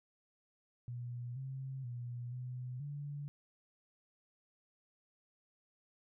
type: tone with pitch steps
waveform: sine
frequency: 121.4 / 133.2 / 121.2 / 125.5 / 144.2 Hz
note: B2 / C3 / B2 / B2 / D3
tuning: -29 / +31 / -32 / +28 / -31 cents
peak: -40 dBFS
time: 0.88-3.28 s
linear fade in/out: 0 ms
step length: 480 ms
effects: none